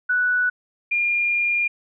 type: tone pair in turn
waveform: sine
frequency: 1480 / 2410 Hz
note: F#6 / D7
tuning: 0 / +44 cents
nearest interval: minor sixth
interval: 844 cents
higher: second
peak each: -17 / -18 dBFS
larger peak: first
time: 0.09-0.5 / 0.91-1.68 s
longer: second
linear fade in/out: 10 ms
effects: none